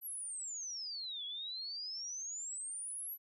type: exponential two-way sweep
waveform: sine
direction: down then up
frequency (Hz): 12000 to 3322 to 12000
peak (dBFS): -40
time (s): 0.01-3.18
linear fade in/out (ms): 50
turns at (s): 1.25
effects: none